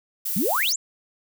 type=noise; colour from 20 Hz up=violet; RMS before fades=-27 dBFS; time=0.25-0.73 s; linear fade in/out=10 ms
type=exponential sweep; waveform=sine; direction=up; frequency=164.81 to 7930 Hz; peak=-21 dBFS; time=0.36-0.76 s; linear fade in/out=5 ms
effects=none